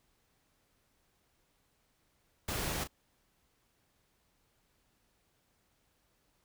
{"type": "noise with echo", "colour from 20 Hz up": "pink", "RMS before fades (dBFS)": -36, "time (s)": [2.48, 2.84], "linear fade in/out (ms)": 5, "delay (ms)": 35, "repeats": 1, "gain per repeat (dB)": -10, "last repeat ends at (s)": 2.875, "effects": ["pink hiss -74 dBFS RMS until 6.44 s"]}